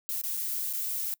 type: noise with dropouts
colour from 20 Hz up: violet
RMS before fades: -32 dBFS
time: 0.09-1.14 s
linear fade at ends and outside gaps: 0 ms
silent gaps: 0.214-0.237 / 0.369-0.373 / 0.728-0.735 s
effects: noise-tail reverb RT60 0.1 s tail -25 dB re dry